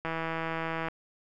click train, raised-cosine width 0.5 ms, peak -18 dBFS, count 137, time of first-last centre 0.05-0.884 s, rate 163 Hz, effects none

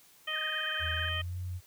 harmonic tone, 622.3 Hz, D#5, in tune, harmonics 1 / 2 / 3 / 4 / 5, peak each -45 / -41 / -37 / -41 / -35 dBFS, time 0.27-1.22 s, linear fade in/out 10 ms
sine tone with vibrato, 1692 Hz, G#6, 32 cents sharp, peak -37 dBFS, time 0.33-1.09 s, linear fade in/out 5 ms, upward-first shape sine, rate 18 Hz, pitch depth 170 cents each way
sine tone with pitch glide, 82.41 to 90.39 Hz, E2 to F#2, 0 to -40 cents, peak -34 dBFS, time 0.79-1.61 s, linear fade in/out 50 ms, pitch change +160 cents, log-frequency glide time 0.94-1.38 s
effects white hiss -60 dBFS RMS until 1.66 s

